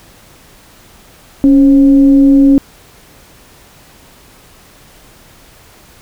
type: tone with frequency modulation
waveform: sine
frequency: 277.2 Hz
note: C#4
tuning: in tune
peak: -3 dBFS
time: 1.44-2.58 s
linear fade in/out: 0 ms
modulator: 255 Hz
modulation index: 0.26
effects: pink hiss -42 dBFS RMS until 6.01 s